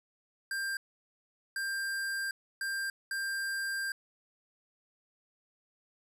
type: tone bursts at uneven times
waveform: square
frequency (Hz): 1589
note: G6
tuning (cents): +23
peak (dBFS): -33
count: 4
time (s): 0.51-0.77 / 1.56-2.31 / 2.61-2.9 / 3.11-3.92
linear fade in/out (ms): 2
effects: resampled to 32000 Hz